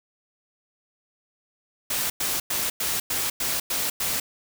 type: noise bursts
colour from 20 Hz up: white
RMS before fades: -26 dBFS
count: 8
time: 1.9-4.2 s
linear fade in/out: 5 ms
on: 200 ms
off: 100 ms
effects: none